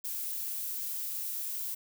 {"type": "noise", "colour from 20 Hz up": "violet", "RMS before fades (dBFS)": -36, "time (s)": [0.04, 1.75], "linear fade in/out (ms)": 10, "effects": []}